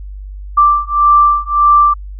sine beating tone pair, 1174.7 / 1176.4 Hz, D6 / D6, 0 / +3 cents, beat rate 1.7 Hz, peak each -10 dBFS, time 0.57-1.94 s, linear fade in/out 10 ms, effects added 49 Hz sine -25 dBFS peak until 2.19 s

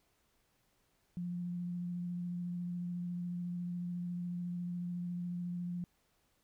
sine tone with vibrato, 175.9 Hz, F3, 13 cents sharp, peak -36 dBFS, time 1.17-5.84 s, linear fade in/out 0 ms, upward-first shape sine, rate 14 Hz, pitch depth 13 cents each way, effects pink hiss -75 dBFS RMS until 6.43 s

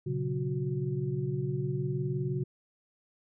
sine tone cluster, 120.1 / 139.6 / 185.6 / 365 Hz, B2 / C#3 / F#3 / F#4, -48 / +13 / +6 / -24 cents, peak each -36 / -31 / -39 / -36 dBFS, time 0.06-2.44 s, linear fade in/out 10 ms, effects none

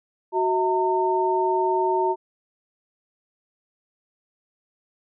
sine tone cluster, 372.1 / 649 / 910 Hz, F#4 / E5 / A#5, +10 / -27 / -42 cents, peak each -22 / -29 / -22 dBFS, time 0.32-2.16 s, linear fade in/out 50 ms, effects none

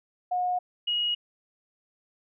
sine tone pair in turn, 723 / 2892 Hz, F#5 / F#7, -40 / -40 cents, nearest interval 2 octaves, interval 2400 cents, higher second, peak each -24 dBFS, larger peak neither, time 0.31-0.59 / 0.87-1.15 s, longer neither, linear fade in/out 10 ms, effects none

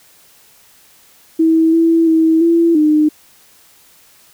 sine tone with pitch steps, 323.5 / 330 / 322.2 / 335.5 / 304.5 Hz, E4 / E4 / E4 / E4 / D#4, -32 / +2 / -39 / +31 / -37 cents, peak -8 dBFS, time 1.39-3.09 s, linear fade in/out 10 ms, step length 340 ms, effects white hiss -48 dBFS RMS until 4.33 s

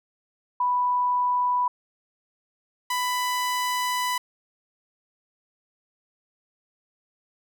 sine / sawtooth tone pair in turn, 987.8 / 994.7 Hz, B5 / B5, 0 / +12 cents, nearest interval unison, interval 12 cents, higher second, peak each -20 dBFS, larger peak neither, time 0.6-1.68 / 2.9-4.18 s, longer second, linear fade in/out 5 ms, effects none

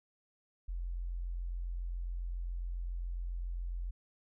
sine tone, 43.65 Hz, F1, in tune, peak -35 dBFS, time 0.68-3.91 s, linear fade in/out 10 ms, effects none

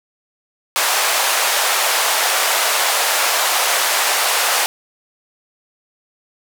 pink band-pass noise, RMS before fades -17 dBFS, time 0.76-4.66 s, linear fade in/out 0 ms, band 610 to 15000 Hz, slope 24 dB/octave, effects none

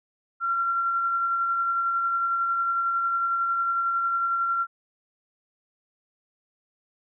sine tone with tremolo, 1369 Hz, F6, 35 cents flat, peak -21 dBFS, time 0.4-4.67 s, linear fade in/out 50 ms, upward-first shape sine, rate 11 Hz, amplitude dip 25%, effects none

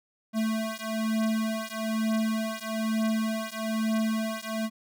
square beating tone pair, 220 / 221.1 Hz, A3 / A3, 0 / +9 cents, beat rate 1.1 Hz, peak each -30 / -30 dBFS, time 0.33-4.7 s, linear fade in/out 50 ms, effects none

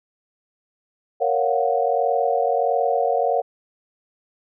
sine chord, Gb major seventh, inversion first, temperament equal, 466.2 / 554.4 / 698.5 / 740 Hz, Bb4 / Db5 / F5 / Gb5, 0 / 0 / 0 / 0 cents, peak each -23 dBFS, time 1.2-3.42 s, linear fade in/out 20 ms, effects none

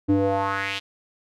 square tone with band-pass filter sweep, 98 Hz, G2, in tune, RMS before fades -23 dBFS, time 0.08-0.8 s, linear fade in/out 20 ms, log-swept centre 270 to 3400 Hz, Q 2.8, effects none

